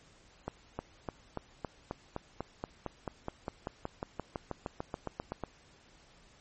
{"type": "accelerating click train", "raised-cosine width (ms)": 1, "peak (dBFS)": -21, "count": 26, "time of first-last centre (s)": [0.48, 5.437], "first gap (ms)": 310, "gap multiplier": 0.96, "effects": ["pink hiss -61 dBFS RMS until 6.4 s", "MP3 32 kbps"]}